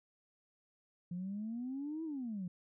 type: exponential two-way sweep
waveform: sine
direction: up then down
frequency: 171.8 to 329.6 to 171.8 Hz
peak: -37 dBFS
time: 1.11-2.48 s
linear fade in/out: 5 ms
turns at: 2.04 s
effects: tanh soft clip ceiling -33 dBFS